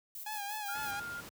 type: noise with tremolo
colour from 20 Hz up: violet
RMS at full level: -44 dBFS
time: 0.15-0.91 s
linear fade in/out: 2 ms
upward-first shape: square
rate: 5.9 Hz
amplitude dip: 45%
type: tone with vibrato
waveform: sawtooth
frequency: 831 Hz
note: G#5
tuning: 1 cent sharp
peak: -34 dBFS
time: 0.26-1 s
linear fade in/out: 5 ms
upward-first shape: sine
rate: 4.1 Hz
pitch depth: 62 cents each way
type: tone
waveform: sine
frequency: 1407 Hz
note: F6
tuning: 12 cents sharp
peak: -39 dBFS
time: 0.68-1.21 s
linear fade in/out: 10 ms
type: noise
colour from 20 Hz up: pink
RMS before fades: -48 dBFS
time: 0.75-1.29 s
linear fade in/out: 0 ms
effects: high-pass 80 Hz 12 dB/octave